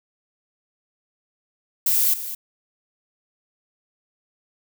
violet noise with echo, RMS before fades -19 dBFS, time 1.86-2.14 s, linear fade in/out 5 ms, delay 210 ms, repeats 1, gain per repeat -12 dB, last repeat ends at 2.35 s, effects none

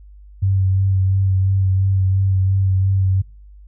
sine tone with vibrato, 95.7 Hz, G2, 41 cents flat, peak -13 dBFS, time 0.42-3.22 s, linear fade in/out 10 ms, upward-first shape sine, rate 2.9 Hz, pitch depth 23 cents each way, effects noise-tail reverb RT60 0.4 s tail -26 dB re dry + added 50 Hz sine -39 dBFS peak until 3.67 s

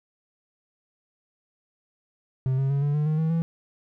triangle tone with pitch steps, 130.81 / 135.27 / 139.88 / 144.64 / 149.57 / 154.66 / 159.93 / 165.38 Hz, C3 / C#3 / C#3 / D3 / D3 / D#3 / D#3 / E3, 0 / -42 / +16 / -26 / +32 / -10 / +48 / +6 cents, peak -19 dBFS, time 2.46-3.42 s, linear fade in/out 0 ms, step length 120 ms, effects none

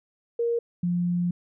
sine tone pair in turn, 468.8 / 175.6 Hz, A#4 / F3, +10 / +10 cents, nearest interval octave + perfect fourth, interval 1700 cents, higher first, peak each -22 dBFS, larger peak neither, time 0.39-0.59 / 0.83-1.31 s, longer second, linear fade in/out 5 ms, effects none

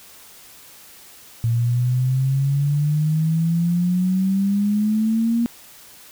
sine exponential sweep, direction up, 115.1 to 236.6 Hz, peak -16 dBFS, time 1.44-5.46 s, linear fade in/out 0 ms, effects white hiss -45 dBFS RMS until 6.11 s

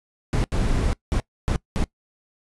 brown noise bursts at uneven times, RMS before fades -21 dBFS, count 5, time 0.33-0.44 / 0.52-0.93 / 1.12-1.2 / 1.48-1.56 / 1.76-1.84 s, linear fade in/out 0 ms, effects noise-tail reverb RT60 0.1 s tail -22 dB re dry + resampled to 24000 Hz

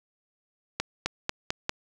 accelerating click train, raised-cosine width 0.2 ms, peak -9 dBFS, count 5, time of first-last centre 0.8-1.694 s, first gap 260 ms, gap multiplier 0.9, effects none

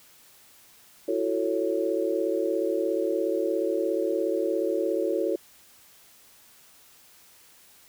sine chord, F# minor seventh, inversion third, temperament just, 333 / 370 / 444 / 555 Hz, E4 / F#4 / A4 / C#5, +18 / 0 / +16 / +2 cents, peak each -29 dBFS, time 1.08-5.36 s, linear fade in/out 5 ms, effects white hiss -55 dBFS RMS until 7.88 s

